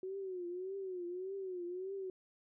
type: tone with vibrato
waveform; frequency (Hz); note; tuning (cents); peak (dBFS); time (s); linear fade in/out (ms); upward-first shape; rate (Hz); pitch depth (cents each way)
sine; 370; F#4; 0; -39; 0.03-2.1; 2; triangle; 1.7; 120
effects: none